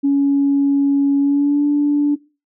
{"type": "tone with pitch glide", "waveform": "sine", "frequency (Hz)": [280, 290.9], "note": ["C#4", "D4"], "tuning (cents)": [18, -16], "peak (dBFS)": -11, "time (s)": [0.03, 2.16], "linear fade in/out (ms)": 20, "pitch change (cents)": 66, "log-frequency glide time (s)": [1.19, 1.65], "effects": ["noise-tail reverb RT60 0.3 s tail -20 dB re dry", "tanh soft clip ceiling -7 dBFS"]}